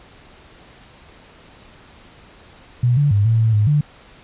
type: tone with pitch steps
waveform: sine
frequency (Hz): 122.2 / 144.5 / 101.7 / 112.8 / 111.9 / 105.1 / 147.9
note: B2 / D3 / G#2 / A2 / A2 / G#2 / D3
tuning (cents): -18 / -28 / -36 / +44 / +30 / +21 / +13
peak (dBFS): -12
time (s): 2.83-3.81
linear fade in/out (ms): 5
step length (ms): 140
effects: pink hiss -46 dBFS RMS until 4.23 s + resampled to 8000 Hz